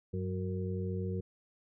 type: harmonic tone with a mistuned harmonic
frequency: 92.5 Hz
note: F#2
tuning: in tune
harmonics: 1 / 2 / 4 / 5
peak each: -35 / -38 / -41 / -42 dBFS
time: 0.13-1.21 s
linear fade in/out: 10 ms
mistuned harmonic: 1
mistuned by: +66 cents
effects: none